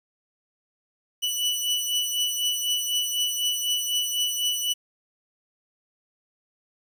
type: beating tone pair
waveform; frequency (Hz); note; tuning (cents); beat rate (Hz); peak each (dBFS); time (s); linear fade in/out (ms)
sawtooth; 2960 / 2964; F#7 / F#7; 0 / +2; 4; -22 / -26; 1.22-4.74; 20
effects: 9-bit